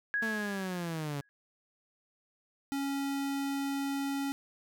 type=tone with exponential decay; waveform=sine; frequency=1661.2 Hz; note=G#6; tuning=in tune; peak=-27 dBFS; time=0.14-1.29 s; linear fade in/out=0 ms; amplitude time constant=250 ms
type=linear sweep; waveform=sawtooth; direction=down; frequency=226.2 to 138.9 Hz; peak=-30 dBFS; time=0.22-1.21 s; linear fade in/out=5 ms
type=tone; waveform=square; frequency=277.2 Hz; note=C#4; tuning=in tune; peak=-32 dBFS; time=2.72-4.32 s; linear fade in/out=0 ms
effects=none